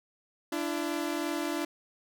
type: tone pair together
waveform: sawtooth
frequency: 293.7 / 336.5 Hz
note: D4 / E4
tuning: 0 / +36 cents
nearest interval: major second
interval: 236 cents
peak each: -29 / -29 dBFS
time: 0.52-1.65 s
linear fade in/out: 5 ms
effects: none